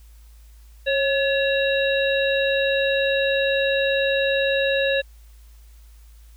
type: harmonic tone with a mistuned harmonic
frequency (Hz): 547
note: C#5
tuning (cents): -23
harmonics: 1 / 3 / 5 / 7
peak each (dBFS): -20 / -25 / -27 / -28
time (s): 0.86-5.02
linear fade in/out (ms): 20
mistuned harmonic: 3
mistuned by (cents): +64
effects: added 55 Hz sine -44 dBFS peak until 6.36 s + white hiss -59 dBFS RMS until 6.36 s